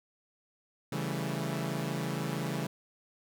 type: chord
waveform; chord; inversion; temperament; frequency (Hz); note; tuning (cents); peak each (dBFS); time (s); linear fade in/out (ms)
sawtooth; A dominant seventh; first; equal; 138.59 / 164.81 / 196 / 220; C#3 / E3 / G3 / A3; 0 / 0 / 0 / 0; -32 / -32 / -36 / -36; 0.92-2.67; 5
effects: none